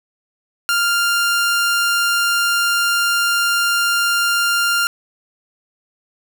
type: tone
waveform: sawtooth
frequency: 1396.9 Hz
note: F6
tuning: in tune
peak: -11 dBFS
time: 0.69-4.87 s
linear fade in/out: 0 ms
effects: none